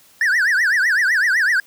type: tone with vibrato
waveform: triangle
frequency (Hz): 1700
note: G#6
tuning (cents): +40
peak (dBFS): -12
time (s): 0.21-1.6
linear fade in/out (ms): 2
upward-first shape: triangle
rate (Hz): 7.9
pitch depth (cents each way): 290
effects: white hiss -51 dBFS RMS until 1.66 s